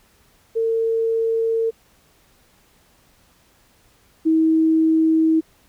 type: tone pair in turn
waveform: sine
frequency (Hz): 452.9 / 320.2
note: A#4 / D#4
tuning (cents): -50 / +50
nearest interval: tritone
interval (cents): 600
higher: first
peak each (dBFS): -17 / -13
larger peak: second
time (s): 0.55-1.71 / 4.25-5.41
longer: neither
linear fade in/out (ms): 20
effects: pink hiss -57 dBFS RMS until 5.68 s